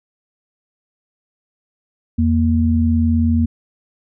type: tone pair together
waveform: sine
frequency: 84.2 / 233.8 Hz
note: E2 / A#3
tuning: +37 / +5 cents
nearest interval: octave + tritone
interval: 1768 cents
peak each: -15 dBFS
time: 2.18-3.46 s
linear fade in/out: 10 ms
effects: none